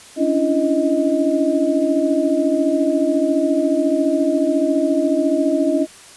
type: tone cluster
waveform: sine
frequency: 278.8 / 293.1 / 334.6 / 628 Hz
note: C#4 / D4 / E4 / D#5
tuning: +10 / -3 / +26 / +16 cents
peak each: -20 dBFS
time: 0.16-5.87 s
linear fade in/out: 50 ms
effects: white hiss -42 dBFS RMS until 6.16 s + resampled to 24000 Hz